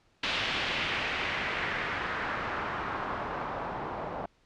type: noise with low-pass filter sweep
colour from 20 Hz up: white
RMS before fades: -33 dBFS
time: 0.23-4.26 s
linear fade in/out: 5 ms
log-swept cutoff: 3300 to 770 Hz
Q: 1.6
effects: pink hiss -67 dBFS RMS until 4.45 s + low-pass 5000 Hz 12 dB/octave